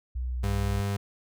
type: tone with vibrato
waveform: sine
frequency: 61.74 Hz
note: B1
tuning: in tune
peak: -28 dBFS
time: 0.15-0.81 s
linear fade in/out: 10 ms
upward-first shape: sine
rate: 2.4 Hz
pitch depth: 16 cents each way
type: tone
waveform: 35% pulse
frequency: 100 Hz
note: G2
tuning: 35 cents sharp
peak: -25 dBFS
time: 0.43-0.97 s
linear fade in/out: 10 ms
effects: none